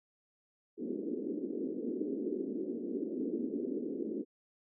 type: band-pass noise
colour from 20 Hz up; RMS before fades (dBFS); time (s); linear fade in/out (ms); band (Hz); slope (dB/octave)
pink; -37; 0.77-4.25; 50; 230 to 430; 48
effects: none